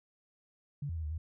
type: tone with pitch steps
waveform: sine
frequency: 143.3 / 83.9 / 80.4 / 75.3 / 80.6 Hz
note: D3 / E2 / E2 / D2 / E2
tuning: -42 / +31 / -43 / +44 / -38 cents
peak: -34 dBFS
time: 0.82-1.18 s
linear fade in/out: 5 ms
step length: 72 ms
effects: none